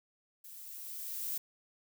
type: noise with level ramp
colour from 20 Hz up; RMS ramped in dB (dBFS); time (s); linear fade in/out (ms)
violet; -51 to -36; 0.44-1.38; 5
effects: none